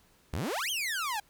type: exponential two-way sweep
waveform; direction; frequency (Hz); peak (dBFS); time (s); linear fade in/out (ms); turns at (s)
sawtooth; up then down; 59.3 to 3282 to 790; -27; 0.33-1.2; 5; 0.7
effects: pink hiss -64 dBFS RMS until 1.29 s